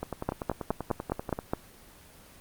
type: two click trains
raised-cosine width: 1 ms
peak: -12 / -18 dBFS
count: 7 / 15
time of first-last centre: 0.29-1.535 / 0.03-1.389 s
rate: 4.82 / 10.3 Hz
effects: pink hiss -53 dBFS RMS until 2.4 s + Opus 24 kbps